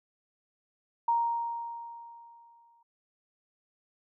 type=tone with exponential decay; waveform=sine; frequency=934 Hz; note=A#5; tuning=3 cents sharp; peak=-22 dBFS; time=1.08-2.83 s; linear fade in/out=5 ms; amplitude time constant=380 ms; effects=none